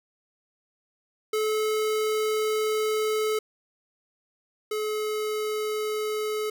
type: tone pair in turn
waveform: square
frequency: 431.7 / 427.7 Hz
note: A4 / A4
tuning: -33 / -49 cents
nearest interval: unison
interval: 16 cents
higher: first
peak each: -24 / -27 dBFS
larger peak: first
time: 1.33-3.39 / 4.71-6.5 s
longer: first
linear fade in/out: 5 ms
effects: none